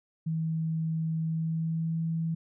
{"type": "tone with pitch glide", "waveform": "sine", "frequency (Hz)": [161, 163.53], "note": ["E3", "E3"], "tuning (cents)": [-41, -14], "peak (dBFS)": -27, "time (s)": [0.26, 2.35], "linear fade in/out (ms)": 10, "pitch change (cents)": 27, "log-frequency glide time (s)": [1.21, 2.01], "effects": []}